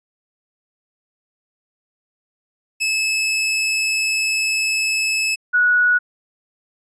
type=tone pair in turn; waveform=sawtooth / sine; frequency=2600 / 1464.7 Hz; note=E7 / F#6; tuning=-24 / -18 cents; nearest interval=minor seventh; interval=994 cents; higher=first; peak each=-14 / -12 dBFS; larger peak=second; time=2.8-5.36 / 5.53-5.99 s; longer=first; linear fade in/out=20 ms; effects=resampled to 22050 Hz